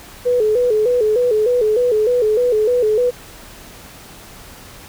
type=tone with vibrato; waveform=sine; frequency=459.4 Hz; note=A#4; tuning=25 cents flat; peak=-12 dBFS; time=0.25-3.11 s; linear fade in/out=20 ms; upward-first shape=square; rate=3.3 Hz; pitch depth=120 cents each way; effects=pink hiss -39 dBFS RMS until 4.88 s